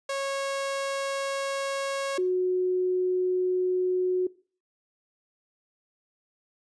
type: tone pair in turn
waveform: sawtooth / sine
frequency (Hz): 549 / 366.4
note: C#5 / F#4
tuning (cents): -17 / -17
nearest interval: perfect fifth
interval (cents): 700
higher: first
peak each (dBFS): -24 / -22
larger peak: second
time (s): 0.09-2.18 / 2.18-4.27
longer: neither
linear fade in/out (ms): 5
effects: noise-tail reverb RT60 0.4 s tail -20 dB re dry + resampled to 22050 Hz